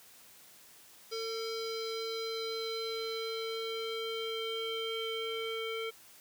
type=tone with low-pass filter sweep; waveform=square; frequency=449.8 Hz; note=A4; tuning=38 cents sharp; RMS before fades=-37 dBFS; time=1.11-5.91 s; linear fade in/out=20 ms; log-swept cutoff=4900 to 2800 Hz; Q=5.7; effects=white hiss -57 dBFS RMS until 6.2 s + high-pass 80 Hz 12 dB/octave